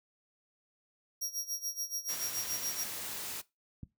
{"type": "tone with tremolo", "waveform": "sawtooth", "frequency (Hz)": 5650, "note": "F8", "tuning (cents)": 19, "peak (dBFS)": -30, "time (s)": [1.21, 2.84], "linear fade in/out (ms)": 10, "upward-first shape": "sine", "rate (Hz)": 7, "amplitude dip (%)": 85}
{"type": "noise", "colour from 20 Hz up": "white", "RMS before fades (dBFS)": -40, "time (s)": [2.08, 3.42], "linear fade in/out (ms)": 20}
{"type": "click", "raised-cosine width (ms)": 5, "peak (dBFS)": -29, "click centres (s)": 3.832}
{"effects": ["noise-tail reverb RT60 0.2 s tail -19 dB re dry", "high-pass 60 Hz 12 dB/octave"]}